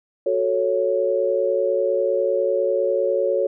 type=chord; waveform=sine; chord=F# minor; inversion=none; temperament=equal; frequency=370 / 440 / 554.4 Hz; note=F#4 / A4 / C#5; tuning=0 / 0 / 0 cents; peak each=-24 / -23 / -20 dBFS; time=0.26-3.47 s; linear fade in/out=5 ms; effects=none